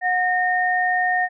sine tone pair together, 729 / 1837 Hz, F#5 / A#6, -26 / -26 cents, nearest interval octave + major third, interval 1600 cents, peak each -20 / -20 dBFS, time 0.01-1.29 s, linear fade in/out 50 ms, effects none

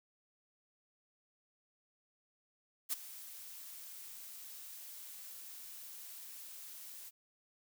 blue noise with ADSR envelope, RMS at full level -33 dBFS, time 2.89-7.11 s, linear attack 37 ms, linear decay 16 ms, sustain -17 dB, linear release 31 ms, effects none

